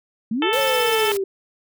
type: exponential two-way sweep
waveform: sine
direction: up then down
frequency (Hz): 207.7 to 554.4 to 380.8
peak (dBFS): -20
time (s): 0.31-1.24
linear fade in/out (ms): 5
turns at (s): 0.58
type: harmonic tone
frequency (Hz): 440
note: A4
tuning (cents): 0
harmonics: 1 / 2 / 3 / 4 / 5 / 6 / 7 / 8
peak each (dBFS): -29 / -25 / -27 / -29 / -30 / -28 / -26 / -33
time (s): 0.42-1.12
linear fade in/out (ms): 2
type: noise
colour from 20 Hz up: white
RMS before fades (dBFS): -31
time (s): 0.53-1.17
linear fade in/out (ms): 0
type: tone bursts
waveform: sawtooth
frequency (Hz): 5200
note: E8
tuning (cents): -24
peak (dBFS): -28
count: 8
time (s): 0.61-1.075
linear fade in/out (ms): 0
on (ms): 24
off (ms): 39
effects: none